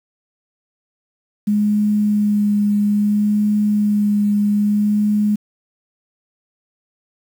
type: tone with vibrato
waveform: sine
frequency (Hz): 207.7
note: G#3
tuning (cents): 0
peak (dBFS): -13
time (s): 1.47-5.36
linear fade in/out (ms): 10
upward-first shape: sine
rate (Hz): 0.61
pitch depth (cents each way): 14
effects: 7-bit